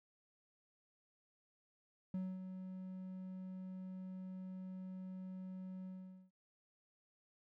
triangle tone with ADSR envelope, 186.4 Hz, F#3, 13 cents sharp, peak -35 dBFS, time 2.14-6.31 s, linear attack 3 ms, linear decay 240 ms, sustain -8 dB, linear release 450 ms, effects none

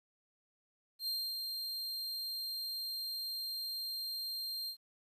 45% pulse tone with ADSR envelope, 4186 Hz, C8, in tune, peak -33 dBFS, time 0.99-4.77 s, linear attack 83 ms, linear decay 270 ms, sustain -4 dB, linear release 85 ms, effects resampled to 32000 Hz + 12-bit

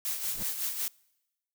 blue noise with tremolo, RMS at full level -31 dBFS, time 0.05-0.88 s, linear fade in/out 0 ms, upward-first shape sine, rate 5.4 Hz, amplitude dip 55%
brown noise with exponential growth, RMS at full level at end -36 dBFS, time 0.23-0.43 s, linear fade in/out 5 ms, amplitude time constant 42 ms
effects noise-tail reverb RT60 1.0 s tail -26 dB re dry

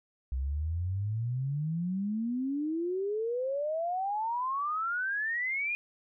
sine exponential sweep, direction up, 62.8 to 2467 Hz, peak -29 dBFS, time 0.32-5.75 s, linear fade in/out 0 ms, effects none

